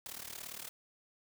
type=noise with amplitude modulation; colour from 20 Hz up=white; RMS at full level=-42 dBFS; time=0.06-0.69 s; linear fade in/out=0 ms; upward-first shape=sine; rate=37.6 Hz; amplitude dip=85%; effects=none